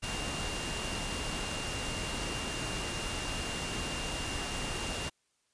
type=tone in noise; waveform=sine; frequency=2794 Hz; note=F7; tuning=in tune; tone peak=-41 dBFS; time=0.02-5.1 s; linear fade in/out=20 ms; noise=pink; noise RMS=-36 dBFS; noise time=0.02-5.1 s; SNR=-8 dB; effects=white hiss -75 dBFS RMS until 5.53 s + resampled to 22050 Hz